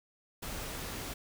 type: noise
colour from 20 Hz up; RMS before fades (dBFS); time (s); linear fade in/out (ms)
pink; -40; 0.42-1.14; 10
effects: none